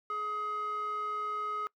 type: tone with band-pass filter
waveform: square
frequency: 421 Hz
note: G#4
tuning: 24 cents sharp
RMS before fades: -35 dBFS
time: 0.1-1.67 s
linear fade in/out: 0 ms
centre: 1200 Hz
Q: 5.3
effects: noise-tail reverb RT60 0.1 s tail -23 dB re dry